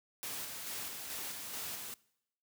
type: noise with tremolo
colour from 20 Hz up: white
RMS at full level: -41 dBFS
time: 0.23-1.94 s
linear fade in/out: 0 ms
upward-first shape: square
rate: 2.3 Hz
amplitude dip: 30%
effects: noise-tail reverb RT60 0.8 s tail -23 dB re dry + high-pass 80 Hz 12 dB/octave